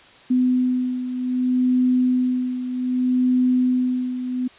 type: beating tone pair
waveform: sine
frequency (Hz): 252.1 / 252.74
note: B3 / B3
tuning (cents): +36 / +40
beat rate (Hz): 0.64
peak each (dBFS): -18 / -24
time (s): 0.3-4.48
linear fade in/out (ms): 10
effects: white hiss -48 dBFS RMS until 4.58 s + resampled to 8000 Hz